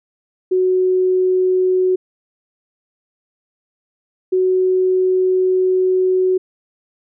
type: tone pair in turn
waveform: sine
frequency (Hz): 370 / 371.4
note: F#4 / F#4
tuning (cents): 0 / +7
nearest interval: unison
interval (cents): 7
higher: second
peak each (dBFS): -12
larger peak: neither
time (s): 0.51-1.96 / 4.32-6.38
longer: second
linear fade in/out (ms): 10
effects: none